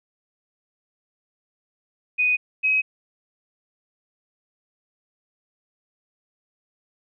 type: tone pair in turn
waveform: sine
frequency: 2489 / 2541 Hz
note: D#7 / D#7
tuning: 0 / +36 cents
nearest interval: unison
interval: 36 cents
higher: second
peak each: -17 dBFS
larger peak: neither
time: 2.18-2.37 / 2.63-2.82 s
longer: neither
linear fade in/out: 20 ms
effects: none